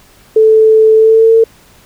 sine tone with pitch glide, 438.7 to 451.3 Hz, A4 to A4, -5 to +44 cents, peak -3 dBFS, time 0.36-1.44 s, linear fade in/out 5 ms, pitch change +49 cents, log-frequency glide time 0.95-1.31 s, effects pink hiss -44 dBFS RMS until 1.85 s

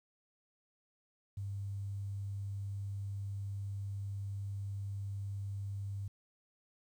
sine tone with quantisation, 99.4 Hz, G2, 25 cents sharp, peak -37 dBFS, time 1.37-6.08 s, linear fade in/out 5 ms, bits 11, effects none

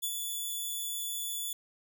5% pulse tone with ADSR envelope, 3451 Hz, A7, 34 cents flat, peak -22 dBFS, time 0.02-1.53 s, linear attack 20 ms, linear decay 61 ms, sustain -4 dB, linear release 3 ms, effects none

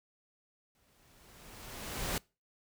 pink noise with exponential growth, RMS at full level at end -33 dBFS, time 0.75-2.18 s, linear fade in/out 1 ms, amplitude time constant 310 ms, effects noise-tail reverb RT60 0.3 s tail -25 dB re dry

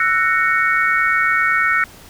sine chord, F# dominant seventh, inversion third, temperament just, 1332 / 1480 / 1850 / 2220 Hz, E6 / F#6 / A#6 / C#7, +18 / 0 / -14 / +2 cents, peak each -19 dBFS, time 0-1.84 s, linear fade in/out 2 ms, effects pink hiss -42 dBFS RMS until 2.09 s

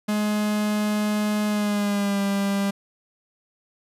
45% pulse tone with pitch glide, 210.3 to 198.84 Hz, G#3 to G3, +22 to +25 cents, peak -21 dBFS, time 0.08-2.71 s, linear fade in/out 10 ms, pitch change -97 cents, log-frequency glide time 1.47-2.21 s, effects resampled to 32000 Hz

